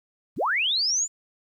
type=linear sweep; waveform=sine; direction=up; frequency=55 to 7210 Hz; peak=-21 dBFS; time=0.36-1.08 s; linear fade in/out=50 ms; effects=10-bit